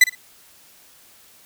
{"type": "tone with echo", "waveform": "40% pulse", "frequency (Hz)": 2000, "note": "B6", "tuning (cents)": 21, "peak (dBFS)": -6, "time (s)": [0.01, 0.04], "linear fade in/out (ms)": 5, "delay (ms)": 56, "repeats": 2, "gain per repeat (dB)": -15, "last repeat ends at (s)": 0.152, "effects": ["white hiss -51 dBFS RMS until 1.45 s"]}